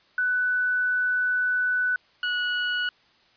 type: tone pair in turn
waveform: sine / 30% pulse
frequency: 1492 / 1464.7 Hz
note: F#6 / F#6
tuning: +14 / -18 cents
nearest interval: unison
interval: 32 cents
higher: first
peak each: -21 dBFS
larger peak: neither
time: 0.18-1.96 / 2.23-2.89 s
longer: first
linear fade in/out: 2 ms
effects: white hiss -60 dBFS RMS until 3.36 s + resampled to 11025 Hz